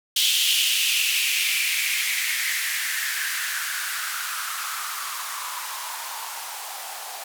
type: noise with band-pass filter sweep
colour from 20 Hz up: violet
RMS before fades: -26 dBFS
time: 0.16-7.24 s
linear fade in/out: 5 ms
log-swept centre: 3200 to 730 Hz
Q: 4.7
effects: none